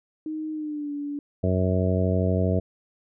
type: tone with pitch glide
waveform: sine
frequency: 311.1 to 288.6 Hz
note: D#4 to D4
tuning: 0 to -30 cents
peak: -28 dBFS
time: 0.26-1.19 s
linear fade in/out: 2 ms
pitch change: -130 cents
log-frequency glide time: 0.52-0.92 s
type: harmonic tone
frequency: 92.5 Hz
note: F#2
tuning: in tune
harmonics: 1 / 2 / 3 / 4 / 5 / 6 / 7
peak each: -23 / -26 / -31 / -32 / -30 / -32 / -30 dBFS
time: 1.43-2.6 s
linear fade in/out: 10 ms
effects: none